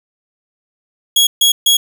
sawtooth tone bursts, 3322 Hz, G#7, in tune, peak -5 dBFS, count 3, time 1.16-1.77 s, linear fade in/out 5 ms, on 110 ms, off 140 ms, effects none

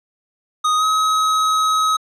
square tone with pitch glide, 1244.5 to 1273.6 Hz, D#6 to D#6, 0 to +40 cents, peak -15 dBFS, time 0.64-1.97 s, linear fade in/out 10 ms, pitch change +40 cents, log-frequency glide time 0.77-0.84 s, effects low-pass 8000 Hz 12 dB/octave

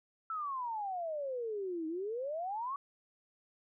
sine exponential two-way sweep, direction down then up, 1338 to 311.1 to 1147 Hz, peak -35 dBFS, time 0.3-2.76 s, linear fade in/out 2 ms, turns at 1.87 s, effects none

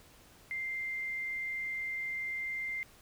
sine tone, 2093 Hz, C7, in tune, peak -34 dBFS, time 0.51-2.83 s, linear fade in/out 0 ms, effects pink hiss -59 dBFS RMS until 3.01 s

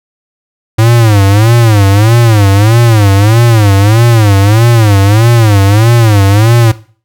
square tone with vibrato, 107.8 Hz, A2, 35 cents flat, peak -4 dBFS, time 0.78-6.72 s, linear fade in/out 10 ms, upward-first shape sine, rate 1.6 Hz, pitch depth 170 cents each way, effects noise-tail reverb RT60 0.4 s tail -17 dB re dry

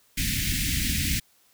pink band-stop noise, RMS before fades -26 dBFS, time 0.17-1.2 s, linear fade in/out 10 ms, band 280 to 1800 Hz, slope 48 dB/octave, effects white hiss -62 dBFS RMS until 1.53 s

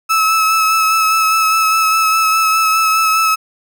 35% pulse tone with vibrato, 1300 Hz, E6, 24 cents flat, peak -9 dBFS, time 0.09-3.36 s, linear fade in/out 20 ms, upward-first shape sine, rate 4.9 Hz, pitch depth 18 cents each way, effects none

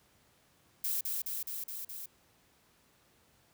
violet noise with echo, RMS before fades -33 dBFS, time 0.84-1.01 s, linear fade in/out 5 ms, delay 210 ms, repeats 5, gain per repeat -2 dB, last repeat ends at 2.06 s, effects pink hiss -67 dBFS RMS until 3.53 s + high-pass 60 Hz 12 dB/octave

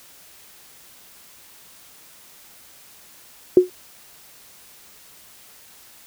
sine tone with exponential decay, 364.1 Hz, F#4, 28 cents flat, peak -3 dBFS, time 3.57-3.7 s, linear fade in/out 2 ms, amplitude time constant 27 ms, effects white hiss -48 dBFS RMS until 6.06 s

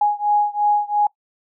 sine beating tone pair, 829 / 831.9 Hz, G#5 / G#5, -3 / +3 cents, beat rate 2.9 Hz, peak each -18 / -19 dBFS, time 0.01-1.07 s, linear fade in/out 5 ms, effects noise-tail reverb RT60 0.1 s tail -21 dB re dry

